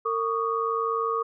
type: tone cluster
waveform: sine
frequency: 455.7 / 1123 / 1223 Hz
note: A#4 / C#6 / D#6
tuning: -39 / +22 / -30 cents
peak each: -28 dBFS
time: 0.05-1.23 s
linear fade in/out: 10 ms
effects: none